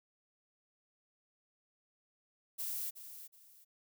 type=noise with echo; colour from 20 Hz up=violet; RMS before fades=-39 dBFS; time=2.58-2.91 s; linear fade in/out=20 ms; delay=370 ms; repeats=2; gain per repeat=-11 dB; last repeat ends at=3.65 s; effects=none